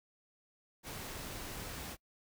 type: noise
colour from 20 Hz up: pink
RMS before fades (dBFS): -44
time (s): 0.83-1.97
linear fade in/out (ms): 50
effects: noise-tail reverb RT60 0.1 s tail -24 dB re dry

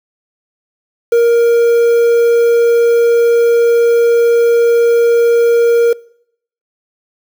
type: tone with quantisation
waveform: triangle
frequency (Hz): 469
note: A#4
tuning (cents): +11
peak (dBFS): -4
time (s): 1.12-5.93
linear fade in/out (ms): 5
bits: 5
effects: noise-tail reverb RT60 0.7 s tail -24 dB re dry

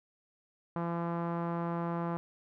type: tone with low-pass filter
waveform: sawtooth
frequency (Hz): 169.8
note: F3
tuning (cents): -48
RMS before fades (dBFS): -34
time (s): 0.76-2.17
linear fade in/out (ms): 0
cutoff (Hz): 1100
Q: 2.2
effects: none

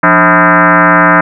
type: tone with frequency modulation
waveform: sine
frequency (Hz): 174.61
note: F3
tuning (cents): 0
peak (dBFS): -3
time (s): 0.03-1.21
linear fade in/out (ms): 5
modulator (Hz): 235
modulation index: 7.1
effects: none

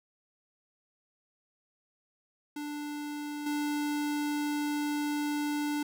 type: tone with level steps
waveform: square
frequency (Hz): 294.5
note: D4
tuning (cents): +5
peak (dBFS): -36 / -30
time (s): 2.56-5.83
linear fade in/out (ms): 5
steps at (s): 3.46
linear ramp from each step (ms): 5
effects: none

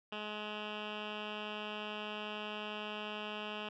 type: tone with low-pass filter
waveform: 10% pulse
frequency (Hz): 211.2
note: G#3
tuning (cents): +29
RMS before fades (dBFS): -42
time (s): 0.12-3.69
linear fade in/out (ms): 5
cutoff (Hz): 2800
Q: 4.5
effects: none

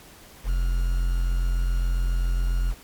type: tone with quantisation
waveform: triangle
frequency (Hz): 43.65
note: F1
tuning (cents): 0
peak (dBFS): -18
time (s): 0.44-2.75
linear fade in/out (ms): 50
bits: 7
effects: pink hiss -48 dBFS RMS until 2.83 s + MP3 96 kbps

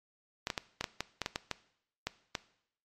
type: clicks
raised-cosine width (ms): 0.2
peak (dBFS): -15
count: 12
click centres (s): 0.471 / 0.502 / 0.578 / 0.81 / 0.842 / 1.006 / 1.217 / 1.261 / 1.359 / 1.513 / 2.07 / 2.352
effects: noise-tail reverb RT60 0.7 s tail -18 dB re dry + MP3 64 kbps

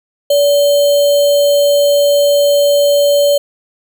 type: tone with sample-and-hold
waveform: sine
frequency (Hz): 574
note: D5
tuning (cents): -40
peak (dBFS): -7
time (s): 0.3-3.38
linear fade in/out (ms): 5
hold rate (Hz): 3675
effects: none

